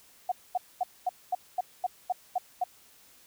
sine tone bursts, 729 Hz, F#5, 26 cents flat, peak -24 dBFS, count 10, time 0.29-2.64 s, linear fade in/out 5 ms, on 28 ms, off 230 ms, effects white hiss -58 dBFS RMS until 3.26 s

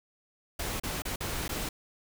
pink noise with dropouts, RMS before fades -34 dBFS, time 0.59-1.69 s, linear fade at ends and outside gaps 5 ms, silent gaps 0.799-0.834 / 1.021-1.052 / 1.16-1.205 / 1.48-1.491 s, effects none

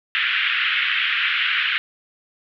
white band-pass noise, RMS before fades -21 dBFS, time 0.15-1.78 s, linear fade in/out 0 ms, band 1400 to 3200 Hz, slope 48 dB/octave, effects none

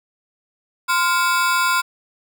40% pulse ring-modulated tone, 1218 Hz, D#6, 37 cents flat, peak -12 dBFS, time 0.88-1.82 s, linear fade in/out 20 ms, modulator 186 Hz, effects none

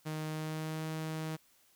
sawtooth tone with pitch glide, 155.56 to 158.1 Hz, D#3 to D#3, 0 to +28 cents, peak -32 dBFS, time 0.05-1.37 s, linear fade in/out 20 ms, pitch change +28 cents, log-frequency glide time 0.28-0.86 s, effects white hiss -67 dBFS RMS until 1.75 s

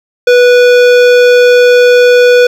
sine tone with hard clipping, 491.1 Hz, B4, 10 cents flat, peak -4 dBFS, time 0.27-2.47 s, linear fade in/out 5 ms, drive 16 dB, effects none

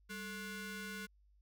sawtooth ring-modulated tone, 636 Hz, D#5, 38 cents sharp, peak -36 dBFS, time 0.09-1.07 s, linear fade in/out 20 ms, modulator 832 Hz, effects added 50 Hz sine -65 dBFS peak until 1.41 s

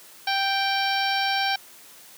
harmonic tone with a mistuned harmonic, 784 Hz, G5, in tune, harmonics 1 / 2 / 3 / 4 / 5 / 6 / 7, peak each -25 / -28 / -30 / -31 / -32 / -33 / -33 dBFS, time 0.27-1.56 s, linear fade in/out 5 ms, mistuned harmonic 6, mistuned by -47 cents, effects white hiss -48 dBFS RMS until 2.17 s + high-pass 150 Hz 12 dB/octave

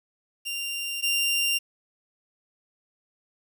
sawtooth tone pair in turn, 2783 / 2783 Hz, F7 / F7, -7 / -7 cents, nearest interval unison, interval 0 cents, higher neither, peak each -26 / -19 dBFS, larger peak second, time 0.45-1.02 / 1.02-1.59 s, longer neither, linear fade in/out 20 ms, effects 9-bit

